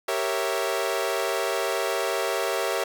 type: chord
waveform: sawtooth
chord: G diminished seventh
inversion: none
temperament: equal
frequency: 392 / 466.2 / 554.4 / 659.3 Hz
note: G4 / Bb4 / Db5 / Fb5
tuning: 0 / 0 / 0 / 0 cents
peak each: -26 dBFS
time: 0.08-2.84 s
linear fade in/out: 5 ms
effects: none